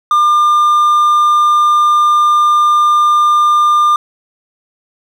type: tone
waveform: triangle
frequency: 1200 Hz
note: D6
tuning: 37 cents sharp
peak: -5 dBFS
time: 0.11-3.96 s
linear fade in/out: 2 ms
effects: none